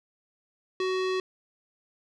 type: tone with low-pass filter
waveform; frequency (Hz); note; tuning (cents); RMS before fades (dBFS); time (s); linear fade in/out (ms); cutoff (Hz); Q
square; 373.6; F#4; +17; -28; 0.8-1.2; 2; 4100; 1.4
effects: none